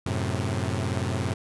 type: chord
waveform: sawtooth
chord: F# diminished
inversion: none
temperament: equal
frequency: 92.5 / 110 / 130.81 Hz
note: F#2 / A2 / C3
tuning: 0 / 0 / 0 cents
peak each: -25 / -26 / -27 dBFS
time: 0.06-1.34 s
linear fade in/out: 5 ms
effects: resampled to 24000 Hz